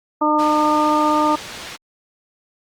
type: harmonic tone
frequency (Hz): 302.6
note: D#4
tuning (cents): -48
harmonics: 1 / 2 / 3 / 4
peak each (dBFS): -19 / -22 / -18 / -19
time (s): 0.21-1.36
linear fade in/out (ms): 10
type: low-pass noise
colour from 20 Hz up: white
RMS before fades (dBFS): -34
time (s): 0.38-1.77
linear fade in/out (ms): 20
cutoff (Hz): 4300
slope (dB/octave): 12
effects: Opus 32 kbps